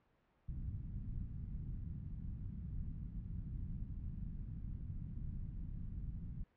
pink low-pass noise, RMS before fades -44 dBFS, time 0.48-6.44 s, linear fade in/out 10 ms, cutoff 180 Hz, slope 24 dB/octave, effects pink hiss -75 dBFS RMS until 6.56 s + low-pass 2000 Hz 12 dB/octave

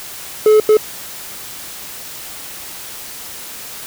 triangle tone bursts at uneven times, 429.4 Hz, A4, 42 cents flat, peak -4 dBFS, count 2, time 0.46-0.6 / 0.69-0.77 s, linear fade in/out 2 ms, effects white hiss -31 dBFS RMS until 3.86 s

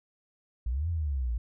sine exponential two-way sweep, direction up then down, 55 to 87.31 to 55 Hz, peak -27 dBFS, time 0.66-1.38 s, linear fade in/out 5 ms, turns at 0.89 s, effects none

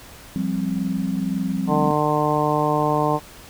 sine chord, F suspended second, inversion none, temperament just, 174.61 / 196.44 / 261.9 Hz, F3 / G3 / C4, 0 / +4 / +2 cents, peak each -26 / -24 / -26 dBFS, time 0.36-1.91 s, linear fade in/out 0 ms
harmonic tone, 150.3 Hz, D3, 40 cents sharp, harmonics 1 / 2 / 3 / 4 / 5 / 6 / 7, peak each -25 / -25 / -25 / -25 / -25 / -25 / -25 dBFS, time 1.67-3.2 s, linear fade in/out 50 ms
effects pink hiss -43 dBFS RMS until 3.49 s

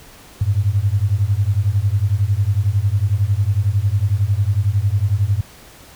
sine beating tone pair, 95.5 / 106.5 Hz, G2 / G#2, -45 / +44 cents, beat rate 11 Hz, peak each -17 / -17 dBFS, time 0.41-5.41 s, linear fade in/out 5 ms, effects pink hiss -43 dBFS RMS until 5.95 s

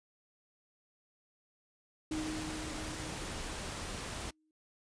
pink noise, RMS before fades -41 dBFS, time 2.11-4.31 s, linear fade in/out 10 ms
sine tone with exponential decay, 311.4 Hz, D#4, 2 cents sharp, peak -34 dBFS, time 2.11-4.51 s, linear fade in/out 2 ms, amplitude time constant 520 ms
effects noise-tail reverb RT60 0.1 s tail -26 dB re dry + resampled to 22050 Hz

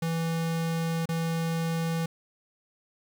square tone with dropouts, 164.81 Hz, E3, in tune, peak -27 dBFS, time 0.02-2.06 s, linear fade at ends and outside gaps 5 ms, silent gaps 1.057-1.089 s, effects 10-bit

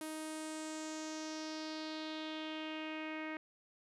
sawtooth tone with low-pass filter sweep, 312.6 Hz, D#4, 8 cents sharp, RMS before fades -43 dBFS, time 0.01-3.37 s, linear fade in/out 2 ms, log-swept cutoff 11000 to 2100 Hz, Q 3.4, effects none

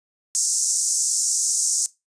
pink band-pass noise, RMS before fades -22 dBFS, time 0.35-1.86 s, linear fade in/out 0 ms, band 5800 to 9200 Hz, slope 48 dB/octave, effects noise-tail reverb RT60 0.2 s tail -18 dB re dry + resampled to 22050 Hz

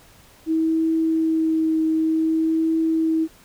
sine tone with vibrato, 320.7 Hz, E4, 48 cents flat, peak -17 dBFS, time 0.46-3.28 s, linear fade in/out 50 ms, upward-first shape triangle, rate 0.54 Hz, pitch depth 16 cents each way, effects pink hiss -51 dBFS RMS until 3.44 s

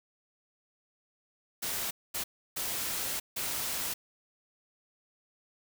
white noise bursts at uneven times, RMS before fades -34 dBFS, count 4, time 1.62-1.91 / 2.14-2.24 / 2.56-3.2 / 3.36-3.94 s, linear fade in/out 10 ms, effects none

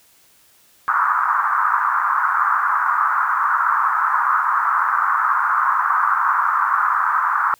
white band-pass noise, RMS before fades -18 dBFS, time 0.88-7.54 s, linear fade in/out 0 ms, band 1000 to 1400 Hz, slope 48 dB/octave, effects white hiss -54 dBFS RMS until 7.59 s

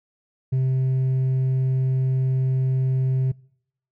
triangle tone with hard clipping, 130.81 Hz, C3, in tune, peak -17 dBFS, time 0.52-3.32 s, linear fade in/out 10 ms, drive 1 dB, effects noise-tail reverb RT60 0.7 s tail -25 dB re dry

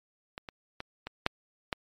clicks, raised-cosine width 0.3 ms, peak -22 / -24 / -20 / -21 / -9 / -13 dBFS, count 6, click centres 0.379 / 0.488 / 0.804 / 1.07 / 1.264 / 1.728 s, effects MP3 64 kbps

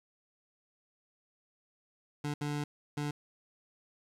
25% pulse tone bursts at uneven times, 146.83 Hz, D3, in tune, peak -29 dBFS, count 3, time 2.24-2.34 / 2.41-2.64 / 2.97-3.11 s, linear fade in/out 5 ms, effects low-pass 10000 Hz 12 dB/octave + 11-bit

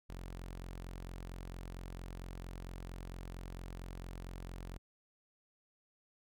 sawtooth tone, 44.4 Hz, F1, 29 cents sharp, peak -40 dBFS, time 0.09-4.78 s, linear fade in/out 10 ms, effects none

